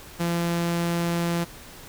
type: tone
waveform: sawtooth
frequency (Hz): 170.7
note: F3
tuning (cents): -39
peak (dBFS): -19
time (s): 0.19-1.45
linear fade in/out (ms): 20
effects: pink hiss -44 dBFS RMS until 1.88 s